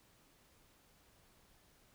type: silence
effects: pink hiss -68 dBFS RMS until 1.94 s